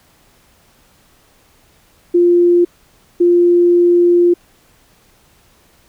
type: tone pair in turn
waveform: sine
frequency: 349.2 / 349.2 Hz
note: F4 / F4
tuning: 0 / 0 cents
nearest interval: unison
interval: 0 cents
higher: neither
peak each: -7 dBFS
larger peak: neither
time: 2.14-2.65 / 3.2-4.34 s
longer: second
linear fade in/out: 10 ms
effects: pink hiss -52 dBFS RMS until 5.88 s